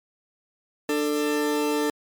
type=tone pair together; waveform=40% pulse; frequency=296.7 / 444.6 Hz; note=D4 / A4; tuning=+18 / +18 cents; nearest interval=perfect fifth; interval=700 cents; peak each=-24 dBFS; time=0.89-1.9 s; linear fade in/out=2 ms; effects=MP3 96 kbps